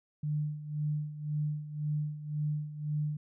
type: tone with tremolo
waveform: sine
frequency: 150 Hz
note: D3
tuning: 37 cents sharp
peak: -28 dBFS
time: 0.23-3.17 s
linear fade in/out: 5 ms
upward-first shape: sine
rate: 1.9 Hz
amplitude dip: 75%
effects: none